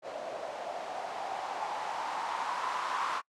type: noise with low-pass filter sweep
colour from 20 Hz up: violet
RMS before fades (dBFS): -36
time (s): 0.02-3.22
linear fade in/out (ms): 50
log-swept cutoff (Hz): 600 to 1100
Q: 4.7
effects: noise-tail reverb RT60 0.1 s tail -26 dB re dry + low-pass 8000 Hz 12 dB/octave